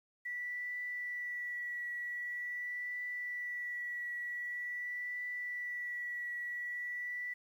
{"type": "tone with vibrato", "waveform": "sine", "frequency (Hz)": 1954, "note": "B6", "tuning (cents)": -19, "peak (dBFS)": -37, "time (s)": [0.25, 7.34], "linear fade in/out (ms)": 10, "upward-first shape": "triangle", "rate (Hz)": 0.45, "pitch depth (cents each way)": 17, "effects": ["11-bit"]}